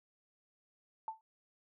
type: tone with exponential decay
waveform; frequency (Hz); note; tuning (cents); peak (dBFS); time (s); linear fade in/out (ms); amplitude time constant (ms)
sine; 884; A5; +8; -33; 1.08-1.21; 1; 27
effects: none